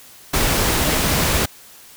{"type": "noise", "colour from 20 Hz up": "pink", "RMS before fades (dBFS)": -18, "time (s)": [0.33, 1.46], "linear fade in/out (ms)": 10, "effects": ["white hiss -44 dBFS RMS until 1.96 s"]}